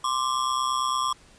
square ring-modulated tone, 1108.7 Hz, C#6, in tune, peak -21 dBFS, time 0.04-1.13 s, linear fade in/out 5 ms, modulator 64.4 Hz, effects pink hiss -54 dBFS RMS until 1.38 s + resampled to 22050 Hz

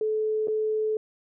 sine tone with dropouts, 432.8 Hz, A4, 29 cents flat, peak -23 dBFS, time 0.01-0.97 s, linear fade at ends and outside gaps 2 ms, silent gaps 0.473-0.482 s, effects none

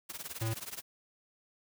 white noise with tremolo, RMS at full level -39 dBFS, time 0.09-0.82 s, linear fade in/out 10 ms, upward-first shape triangle, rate 19 Hz, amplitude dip 95%
square tone, 112.1 Hz, A2, 33 cents sharp, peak -32 dBFS, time 0.41-0.54 s, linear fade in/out 10 ms
effects none

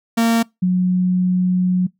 45% pulse / sine tone pair in turn, 229.6 / 182.23 Hz, A#3 / F#3, -26 / -26 cents, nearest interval major third, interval 400 cents, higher first, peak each -13 dBFS, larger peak neither, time 0.17-0.43 / 0.62-1.87 s, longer second, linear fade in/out 10 ms, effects noise-tail reverb RT60 0.2 s tail -25 dB re dry

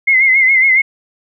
sine tone with vibrato, 2101 Hz, C7, 7 cents sharp, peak -7 dBFS, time 0.07-0.82 s, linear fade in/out 10 ms, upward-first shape sine, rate 7.2 Hz, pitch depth 64 cents each way, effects none

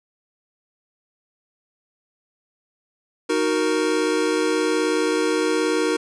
square chord, D# minor, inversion none, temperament equal, 311.1 / 370 / 466.2 Hz, D#4 / F#4 / A#4, 0 / 0 / 0 cents, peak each -24 / -25 / -23 dBFS, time 3.29-5.97 s, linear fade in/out 10 ms, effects resampled to 22050 Hz + 9-bit

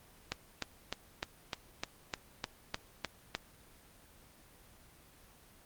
click train, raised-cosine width 0.2 ms, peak -16 dBFS, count 11, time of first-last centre 0.32-3.35 s, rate 3.3 Hz, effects pink hiss -60 dBFS RMS until 5.65 s + Opus 24 kbps

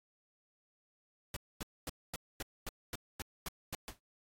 pink noise bursts, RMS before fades -40 dBFS, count 10, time 1.34-3.75 s, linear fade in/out 2 ms, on 25 ms, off 240 ms
pink noise with exponential decay, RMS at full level -40 dBFS, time 3.88-3.99 s, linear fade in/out 0 ms, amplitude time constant 23 ms
effects AAC 48 kbps

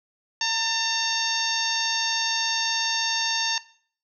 harmonic tone with a mistuned harmonic, 911 Hz, A#5, 40 cents flat, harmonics 1 / 2 / 3 / 4 / 5 / 6 / 7, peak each -30 / -30 / -30 / -30 / -30 / -30 / -30 dBFS, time 0.41-3.58 s, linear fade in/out 2 ms, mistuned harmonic 2, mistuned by -29 cents, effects noise-tail reverb RT60 0.5 s tail -18 dB re dry

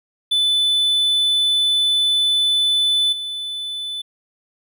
triangle tone with level steps, 3500 Hz, A7, 10 cents flat, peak -13 / -23 dBFS, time 0.31-4.02 s, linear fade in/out 10 ms, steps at 3.12 s, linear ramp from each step 10 ms, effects none

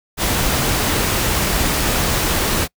pink noise, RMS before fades -18 dBFS, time 0.17-2.68 s, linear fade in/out 50 ms, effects noise-tail reverb RT60 0.1 s tail -26 dB re dry

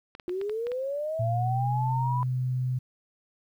clicks, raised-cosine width 0.3 ms, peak -26 dBFS, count 7, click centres 0.151 / 0.198 / 0.294 / 0.414 / 0.496 / 0.669 / 0.718 s
sine linear sweep, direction up, 349.2 to 999 Hz, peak -28 dBFS, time 0.28-2.23 s, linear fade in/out 0 ms
sine tone with pitch glide, 116 to 127.23 Hz, A#2 to C3, -8 to -48 cents, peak -25 dBFS, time 1.19-2.79 s, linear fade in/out 10 ms, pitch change +160 cents, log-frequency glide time 1.31-1.75 s
effects 10-bit

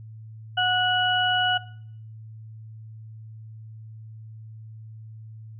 harmonic tone, 733 Hz, F#5, 16 cents flat, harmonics 1 / 2 / 4, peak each -24 / -24 / -24 dBFS, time 0.57-1.58 s, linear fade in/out 10 ms, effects noise-tail reverb RT60 0.6 s tail -19 dB re dry + added 110 Hz sine -39 dBFS peak until 5.59 s

